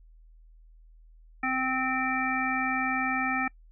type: harmonic tone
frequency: 260 Hz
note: C4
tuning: 11 cents flat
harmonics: 1 / 3 / 5 / 7 / 9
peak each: -32 / -32 / -32 / -32 / -32 dBFS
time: 1.43-3.48 s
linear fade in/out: 5 ms
effects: noise-tail reverb RT60 0.1 s tail -25 dB re dry + added 40 Hz sine -51 dBFS peak until 3.71 s